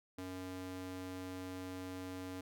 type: tone with high-pass filter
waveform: square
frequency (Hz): 92.5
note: F#2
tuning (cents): 0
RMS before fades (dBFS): -45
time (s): 0.18-2.41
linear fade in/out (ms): 5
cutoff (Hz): 200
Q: 1.8
effects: none